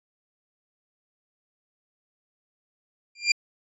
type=tone with exponential growth; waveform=25% pulse; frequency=2388 Hz; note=D7; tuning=28 cents sharp; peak=-10 dBFS; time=3.15-3.32 s; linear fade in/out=5 ms; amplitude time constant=35 ms; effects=resampled to 24000 Hz